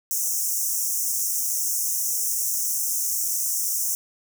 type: high-pass noise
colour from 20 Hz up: pink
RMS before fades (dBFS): -25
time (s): 0.11-3.95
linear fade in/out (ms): 0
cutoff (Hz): 5600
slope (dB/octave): 96
effects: none